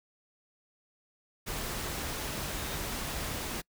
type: tone in noise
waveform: sine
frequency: 3714 Hz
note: A#7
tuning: 7 cents flat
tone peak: -47 dBFS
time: 2.57-2.78 s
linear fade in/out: 20 ms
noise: pink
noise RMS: -36 dBFS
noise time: 1.46-3.62 s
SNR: -14 dB
effects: noise-tail reverb RT60 0.1 s tail -26 dB re dry